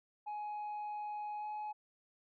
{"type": "tone with pitch glide", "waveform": "sine", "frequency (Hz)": [838, 845.3], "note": ["G#5", "G#5"], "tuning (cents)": [15, 30], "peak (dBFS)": -36, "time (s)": [0.26, 1.73], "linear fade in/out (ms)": 20, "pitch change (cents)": 15, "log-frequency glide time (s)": [1.39, 1.45], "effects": ["tanh soft clip ceiling -38 dBFS"]}